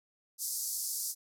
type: band-pass noise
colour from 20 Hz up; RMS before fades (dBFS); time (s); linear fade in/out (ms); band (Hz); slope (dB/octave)
white; -36; 0.38-1.15; 50; 4800 to 14000; 48
effects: none